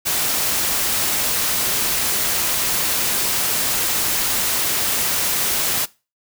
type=noise; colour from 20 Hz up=white; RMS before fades=-20 dBFS; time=0.05-5.86 s; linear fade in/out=20 ms; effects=noise-tail reverb RT60 0.3 s tail -21 dB re dry